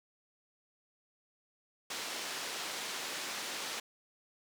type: band-pass noise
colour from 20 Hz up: white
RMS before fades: -40 dBFS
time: 1.9-3.8 s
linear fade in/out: 5 ms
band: 260 to 5500 Hz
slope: 12 dB/octave
effects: none